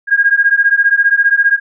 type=beating tone pair; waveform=sine; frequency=1621 / 1636 Hz; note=G#6 / G#6; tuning=-42 / -26 cents; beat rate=15 Hz; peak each=-11 dBFS; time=0.07-1.6 s; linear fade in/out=50 ms; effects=none